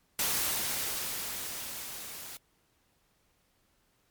white noise with level ramp, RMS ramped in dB -29 to -44 dBFS, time 0.19-2.37 s, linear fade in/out 2 ms, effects pink hiss -71 dBFS RMS until 4.1 s + MP3 96 kbps

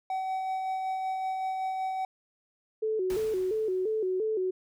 triangle tone with tremolo, 758 Hz, F#5, 42 cents sharp, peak -26 dBFS, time 0.1-2.05 s, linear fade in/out 2 ms, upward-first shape sine, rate 5.3 Hz, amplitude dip 25%
sine tone with vibrato, 402.8 Hz, G4, 47 cents sharp, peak -26 dBFS, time 2.82-4.51 s, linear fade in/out 10 ms, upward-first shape square, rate 2.9 Hz, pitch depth 140 cents each way
pink noise with exponential decay, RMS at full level -41 dBFS, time 3.1-4.25 s, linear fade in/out 0 ms, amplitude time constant 250 ms
effects none

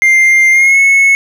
triangle tone with pitch glide, 2101 to 2195 Hz, C7 to C#7, +7 to -18 cents, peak -3 dBFS, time 0.02-1.15 s, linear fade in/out 0 ms, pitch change +75 cents, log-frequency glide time 0.51-0.79 s, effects none

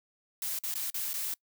blue noise with dropouts, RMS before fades -34 dBFS, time 0.42-1.34 s, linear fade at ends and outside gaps 2 ms, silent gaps 0.589-0.636 / 0.741-0.753 / 0.902-0.943 / 1.133-1.139 s, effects noise-tail reverb RT60 0.1 s tail -25 dB re dry

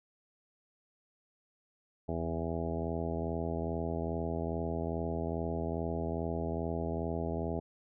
harmonic tone with a mistuned harmonic, 82.41 Hz, E2, in tune, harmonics 1 / 2 / 3 / 4 / 5 / 6 / 7 / 8 / 9 / 10, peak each -38 / -39 / -40 / -42 / -40 / -44 / -46 / -41 / -50 / -47 dBFS, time 2.08-7.6 s, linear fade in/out 10 ms, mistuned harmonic 1, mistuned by -46 cents, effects none

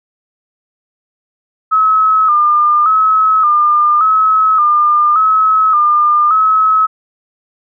sine tone with vibrato, 1244.5 Hz, D#6, in tune, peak -7 dBFS, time 1.71-6.87 s, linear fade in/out 20 ms, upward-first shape square, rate 0.87 Hz, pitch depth 58 cents each way, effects none

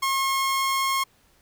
sawtooth tone, 1079 Hz, C#6, 47 cents flat, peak -18 dBFS, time 0.02-1.04 s, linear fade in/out 10 ms, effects pink hiss -61 dBFS RMS until 1.41 s

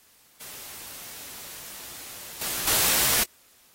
white noise with level steps, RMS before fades -41 / -30 / -22 dBFS, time 0.4-3.24 s, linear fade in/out 10 ms, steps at 2.41 / 2.67 s, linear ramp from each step 5 ms, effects white hiss -58 dBFS RMS until 3.74 s + AAC 48 kbps

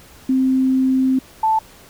sine tone pair in turn, 261.6 / 879.9 Hz, C4 / A5, 0 / 0 cents, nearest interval octave + major sixth, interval 2100 cents, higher second, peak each -13 dBFS, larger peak neither, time 0.29-1.19 / 1.43-1.59 s, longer first, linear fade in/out 5 ms, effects pink hiss -45 dBFS RMS until 1.89 s

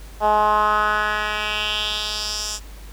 10% pulse tone with band-pass filter sweep, 211.4 Hz, G#3, 31 cents sharp, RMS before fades -21 dBFS, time 0.2-2.6 s, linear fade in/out 50 ms, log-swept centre 770 to 6700 Hz, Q 3, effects added 50 Hz sine -36 dBFS peak until 2.92 s + pink hiss -46 dBFS RMS until 2.92 s

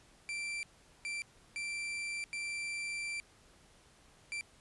40% pulse tone bursts at uneven times, 2349 Hz, D7, in tune, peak -36 dBFS, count 5, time 0.29-0.63 / 1.05-1.22 / 1.56-2.24 / 2.33-3.2 / 4.32-4.41 s, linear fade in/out 0 ms, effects pink hiss -63 dBFS RMS until 4.6 s + resampled to 24000 Hz

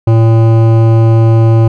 triangle tone with hard clipping, 113.2 Hz, A2, 50 cents sharp, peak -6 dBFS, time 0.07-1.68 s, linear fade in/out 5 ms, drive 18 dB, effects none

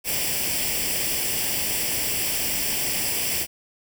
white noise with comb filter, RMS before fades -25 dBFS, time 0.04-3.47 s, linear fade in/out 50 ms, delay 0.38 ms, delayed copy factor +0.7, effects none

